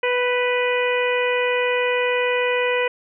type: harmonic tone with a mistuned harmonic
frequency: 493.3 Hz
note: B4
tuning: 2 cents flat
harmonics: 1 / 2 / 3 / 4 / 5 / 6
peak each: -20 / -27 / -30 / -26 / -26 / -32 dBFS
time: 0.03-2.88 s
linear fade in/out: 5 ms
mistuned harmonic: 3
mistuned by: +18 cents
effects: none